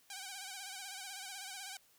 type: tone with vibrato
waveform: 5% pulse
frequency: 775 Hz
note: G5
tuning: 20 cents flat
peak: -32 dBFS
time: 0.1-1.77 s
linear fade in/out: 2 ms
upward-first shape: sine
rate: 16 Hz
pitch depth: 75 cents each way
effects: white hiss -68 dBFS RMS until 1.98 s